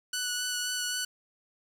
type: tone with vibrato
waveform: 10% pulse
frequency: 1480 Hz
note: F#6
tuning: in tune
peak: -21 dBFS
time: 0.13-1.05 s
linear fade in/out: 5 ms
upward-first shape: sine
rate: 3.8 Hz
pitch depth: 13 cents each way
effects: 9-bit